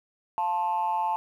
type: tone with amplitude modulation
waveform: sine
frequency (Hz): 880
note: A5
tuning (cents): 0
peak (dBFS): -19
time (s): 0.38-1.16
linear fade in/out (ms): 0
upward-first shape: sine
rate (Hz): 182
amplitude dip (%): 85
effects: tanh soft clip ceiling -18 dBFS + 10-bit